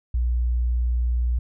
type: tone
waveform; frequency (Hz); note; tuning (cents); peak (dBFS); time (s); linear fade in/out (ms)
sine; 60.2; B1; -44; -19; 0.14-1.39; 5
effects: none